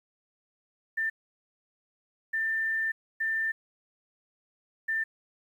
sine tone bursts at uneven times, 1788 Hz, A6, 27 cents sharp, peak -26 dBFS, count 4, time 0.97-1.1 / 2.33-2.92 / 3.2-3.52 / 4.88-5.04 s, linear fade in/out 10 ms, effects 10-bit

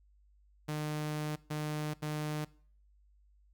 sawtooth tone bursts at uneven times, 151.6 Hz, D#3, 45 cents flat, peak -30 dBFS, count 3, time 0.68-1.36 / 1.5-1.94 / 2.02-2.45 s, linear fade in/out 10 ms, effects noise-tail reverb RT60 0.5 s tail -21 dB re dry + added 50 Hz sine -62 dBFS peak until 3.53 s

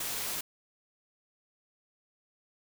white noise, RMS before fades -35 dBFS, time 0-0.41 s, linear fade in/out 5 ms, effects none

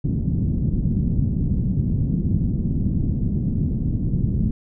white low-pass noise, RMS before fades -21 dBFS, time 0.04-4.51 s, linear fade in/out 5 ms, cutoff 210 Hz, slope 24 dB/octave, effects none

